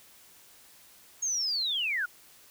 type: linear sweep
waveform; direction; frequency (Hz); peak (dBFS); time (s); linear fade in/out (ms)
sine; down; 6645 to 1361; -27; 1.22-2.06; 10
effects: white hiss -56 dBFS RMS until 2.5 s